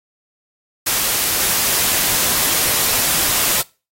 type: noise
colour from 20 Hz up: white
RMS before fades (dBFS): -17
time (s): 0.86-3.62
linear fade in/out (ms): 10
effects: noise-tail reverb RT60 0.3 s tail -22 dB re dry + AAC 48 kbps